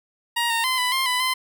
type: tone with pitch steps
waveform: 15% pulse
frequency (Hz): 943 / 920 / 1030 / 996 / 1057 / 998 / 1030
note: A#5 / A#5 / C6 / B5 / C6 / B5 / C6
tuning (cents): +20 / -23 / -28 / +14 / +17 / +18 / -28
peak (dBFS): -14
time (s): 0.36-1.34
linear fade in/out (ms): 10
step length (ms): 140
effects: none